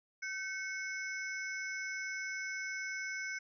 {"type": "ring-modulated tone", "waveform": "square", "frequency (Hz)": 1864.7, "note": "A#6", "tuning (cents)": 0, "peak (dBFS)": -35, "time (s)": [0.22, 3.39], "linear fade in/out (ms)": 10, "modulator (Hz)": 330, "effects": ["resampled to 16000 Hz"]}